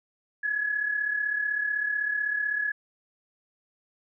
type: tone pair together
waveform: sine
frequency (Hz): 1661.2 / 1697.1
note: G#6 / G#6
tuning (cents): 0 / +37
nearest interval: unison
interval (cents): 37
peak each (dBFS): -32 / -26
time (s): 0.43-2.72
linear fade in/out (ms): 10
effects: none